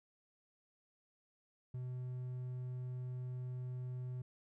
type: tone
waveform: triangle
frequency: 126 Hz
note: B2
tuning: 35 cents sharp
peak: -38 dBFS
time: 1.74-4.22 s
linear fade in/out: 5 ms
effects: none